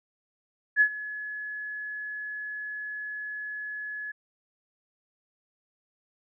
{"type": "tone with ADSR envelope", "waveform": "sine", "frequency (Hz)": 1700, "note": "G#6", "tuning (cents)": 40, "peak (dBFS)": -15, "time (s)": [0.76, 4.12], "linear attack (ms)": 48, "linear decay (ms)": 76, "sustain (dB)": -18, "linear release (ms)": 11, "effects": []}